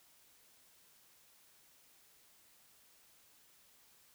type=silence; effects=white hiss -66 dBFS RMS until 4.14 s